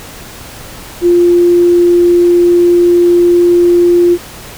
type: tone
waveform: sine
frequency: 349.2 Hz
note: F4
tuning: in tune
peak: -4 dBFS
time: 1.01-4.18 s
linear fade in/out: 50 ms
effects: pink hiss -30 dBFS RMS until 4.57 s